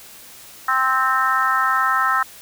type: harmonic tone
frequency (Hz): 261.6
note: C4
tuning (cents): 0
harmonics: 3 / 4 / 5 / 6 / 7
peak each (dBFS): -27 / -22 / -18 / -25 / -24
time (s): 0.68-2.23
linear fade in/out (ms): 5
effects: white hiss -42 dBFS RMS until 2.41 s